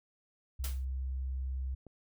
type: tone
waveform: sine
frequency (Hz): 65.41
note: C2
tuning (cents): 0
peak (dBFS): -33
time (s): 0.59-1.75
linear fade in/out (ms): 10
type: noise with exponential decay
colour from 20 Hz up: white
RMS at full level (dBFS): -38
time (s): 0.64-0.85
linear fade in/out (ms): 2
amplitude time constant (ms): 45
type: click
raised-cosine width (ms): 2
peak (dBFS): -37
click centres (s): 1.867
effects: none